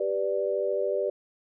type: chord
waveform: sine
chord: G major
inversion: none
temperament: equal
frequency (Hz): 392 / 493.9 / 587.3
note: G4 / B4 / D5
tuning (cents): 0 / 0 / 0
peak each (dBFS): -29 / -30 / -28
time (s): 0-1.1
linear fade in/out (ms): 5
effects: none